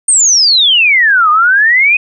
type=exponential two-way sweep; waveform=sine; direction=down then up; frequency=8870 to 1200 to 2539 Hz; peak=-5 dBFS; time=0.08-1.97 s; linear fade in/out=5 ms; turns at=1.3 s; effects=none